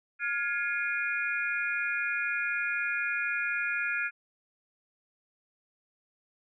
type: tone cluster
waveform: sine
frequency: 1417 / 1673 / 2150 / 2441 Hz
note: F6 / G#6 / C7 / D#7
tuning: +25 / +12 / +47 / -34 cents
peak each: -32 / -33 / -39 / -33 dBFS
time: 0.19-4.11 s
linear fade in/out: 50 ms
effects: none